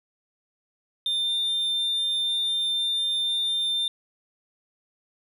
sine tone, 3599 Hz, A7, 38 cents sharp, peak -20 dBFS, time 1.06-3.88 s, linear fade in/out 2 ms, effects tanh soft clip ceiling -22 dBFS

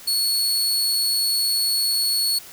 sawtooth tone, 4391 Hz, C#8, 17 cents flat, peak -16 dBFS, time 0.07-2.39 s, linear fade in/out 10 ms, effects white hiss -42 dBFS RMS until 2.52 s

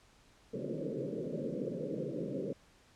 white band-pass noise, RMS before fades -38 dBFS, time 0.53-2.53 s, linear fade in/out 5 ms, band 130 to 560 Hz, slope 96 dB/octave, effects pink hiss -64 dBFS RMS until 2.95 s + low-pass 8000 Hz 12 dB/octave

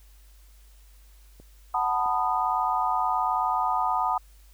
clicks, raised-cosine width 2 ms, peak -35 dBFS, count 2, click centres 1.4 / 2.06 s
sine chord, B dominant seventh, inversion second, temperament just, 740.8 / 889 / 987.8 / 1234.7 Hz, F#5 / A5 / B5 / D#6, +2 / +18 / 0 / -14 cents, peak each -28 dBFS, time 1.74-4.18 s, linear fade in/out 5 ms
effects added 50 Hz sine -50 dBFS peak until 4.53 s + white hiss -61 dBFS RMS until 4.53 s

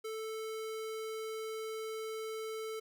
square tone, 440 Hz, A4, in tune, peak -39 dBFS, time 0.04-2.8 s, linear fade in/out 10 ms, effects none

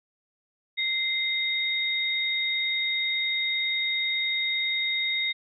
sine tone pair together, 2088 / 3725 Hz, C7 / A#7, -4 / -2 cents, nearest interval minor seventh, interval 1002 cents, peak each -27 dBFS, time 0.77-5.33 s, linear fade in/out 20 ms, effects none

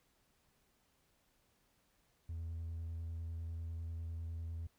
triangle tone with vibrato, 82.7 Hz, E2, 6 cents sharp, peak -37 dBFS, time 2.29-4.67 s, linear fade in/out 5 ms, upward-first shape square, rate 10 Hz, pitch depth 10 cents each way, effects tanh soft clip ceiling -35 dBFS + pink hiss -75 dBFS RMS until 4.78 s

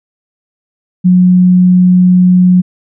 sine tone, 181.4 Hz, F#3, 34 cents flat, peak -3 dBFS, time 1.04-2.62 s, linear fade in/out 20 ms, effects none

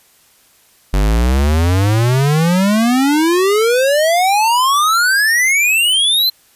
square exponential sweep, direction up, 46.89 to 4164 Hz, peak -11 dBFS, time 0.93-6.3 s, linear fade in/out 10 ms, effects white hiss -51 dBFS RMS until 6.55 s + resampled to 32000 Hz

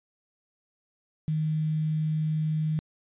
sine tone with quantisation, 155.56 Hz, D#3, in tune, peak -24 dBFS, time 1.28-2.79 s, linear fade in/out 0 ms, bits 8, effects resampled to 8000 Hz

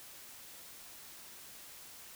silence, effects white hiss -52 dBFS RMS until 2.15 s

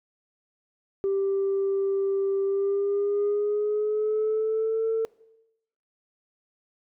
sine tone with pitch glide, 392 to 447.7 Hz, G4 to A4, 0 to +30 cents, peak -21 dBFS, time 1.04-5.05 s, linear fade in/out 0 ms, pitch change +230 cents, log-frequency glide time 2.44-4.85 s, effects noise-tail reverb RT60 0.9 s tail -22 dB re dry + tanh soft clip ceiling -19 dBFS

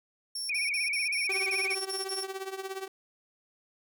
30% pulse tone bursts, 5460 Hz, F8, 40 cents flat, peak -29 dBFS, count 10, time 0.35-2.237 s, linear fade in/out 5 ms, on 150 ms, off 43 ms
sine tone with vibrato, 2349 Hz, D7, in tune, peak -28 dBFS, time 0.49-1.75 s, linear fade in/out 5 ms, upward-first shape sine, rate 16 Hz, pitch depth 99 cents each way
sawtooth tone with tremolo, 384.4 Hz, G4, 34 cents flat, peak -28 dBFS, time 1.29-2.88 s, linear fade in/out 5 ms, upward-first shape triangle, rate 17 Hz, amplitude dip 85%
effects none

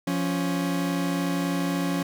40% pulse tone pair together, 174.61 / 278.2 Hz, F3 / C#4, 0 / +6 cents, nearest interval minor sixth, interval 806 cents, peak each -26 dBFS, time 0.07-2.03 s, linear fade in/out 5 ms, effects none

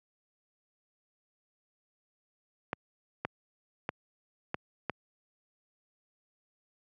clicks, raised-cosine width 0.5 ms, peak -16 dBFS, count 5, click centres 2.731 / 3.25 / 3.891 / 4.544 / 4.897 s, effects high-pass 100 Hz 12 dB/octave

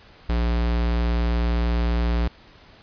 square tone, 58.5 Hz, A#1, 7 cents sharp, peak -20 dBFS, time 0.29-2.28 s, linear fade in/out 5 ms, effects pink hiss -50 dBFS RMS until 2.82 s + resampled to 11025 Hz

